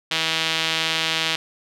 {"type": "tone with band-pass filter", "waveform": "sawtooth", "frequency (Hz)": 161.3, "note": "E3", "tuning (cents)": -37, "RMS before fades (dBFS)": -23, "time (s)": [0.11, 1.36], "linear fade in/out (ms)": 5, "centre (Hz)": 3300, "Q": 1.9, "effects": []}